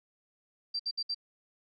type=tone bursts; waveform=sine; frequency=4699 Hz; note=D8; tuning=in tune; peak=-30 dBFS; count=4; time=0.74-1.146 s; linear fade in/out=10 ms; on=55 ms; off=62 ms; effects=none